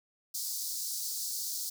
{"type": "high-pass noise", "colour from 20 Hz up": "pink", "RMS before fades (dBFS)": -36, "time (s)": [0.34, 1.7], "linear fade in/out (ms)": 10, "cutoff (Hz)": 4400, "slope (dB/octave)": 48, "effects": []}